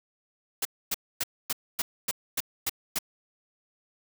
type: noise bursts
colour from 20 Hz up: white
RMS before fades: -28 dBFS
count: 9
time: 0.62-2.988 s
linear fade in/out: 5 ms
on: 32 ms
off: 260 ms
effects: none